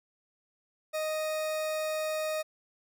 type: tone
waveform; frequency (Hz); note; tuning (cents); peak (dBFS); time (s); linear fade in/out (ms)
40% pulse; 622.3; D#5; 0; -29; 0.93-2.43; 20
effects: none